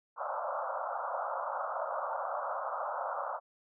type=band-pass noise; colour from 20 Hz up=pink; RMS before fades=-36 dBFS; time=0.16-3.4 s; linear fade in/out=50 ms; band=540 to 1400 Hz; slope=96 dB/octave; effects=none